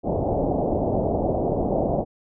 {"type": "low-pass noise", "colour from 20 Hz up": "white", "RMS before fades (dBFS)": -23, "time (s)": [0.03, 2.05], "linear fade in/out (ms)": 50, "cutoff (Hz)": 740, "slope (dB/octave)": 48, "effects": []}